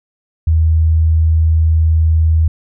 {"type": "tone", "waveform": "sine", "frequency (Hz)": 80.2, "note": "E2", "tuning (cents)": -47, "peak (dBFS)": -8, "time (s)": [0.47, 2.48], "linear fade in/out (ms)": 5, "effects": []}